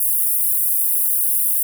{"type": "high-pass noise", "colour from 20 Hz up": "pink", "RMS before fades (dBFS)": -18, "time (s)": [0, 1.63], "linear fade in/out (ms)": 5, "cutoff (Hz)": 10000, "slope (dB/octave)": 48, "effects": []}